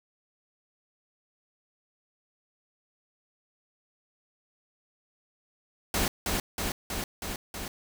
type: noise with echo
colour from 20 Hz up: pink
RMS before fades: -27 dBFS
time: 5.94-6.08 s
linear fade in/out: 2 ms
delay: 320 ms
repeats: 5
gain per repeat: -2 dB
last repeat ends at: 7.68 s
effects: none